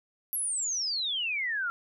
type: exponential sweep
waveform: sine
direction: down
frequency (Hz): 11750 to 1356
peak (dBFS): -28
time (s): 0.33-1.7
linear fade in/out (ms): 0
effects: none